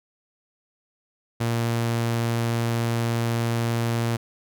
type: tone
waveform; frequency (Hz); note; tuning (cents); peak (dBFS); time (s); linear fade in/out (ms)
sawtooth; 116.54; A#2; 0; -18; 1.4-4.17; 10
effects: none